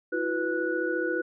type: tone cluster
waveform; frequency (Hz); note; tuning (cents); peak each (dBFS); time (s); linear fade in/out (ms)
sine; 327.6 / 361.9 / 493.5 / 1471; E4 / F#4 / B4 / F#6; -11 / -38 / -1 / -11; -31; 0.12-1.22; 10
effects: none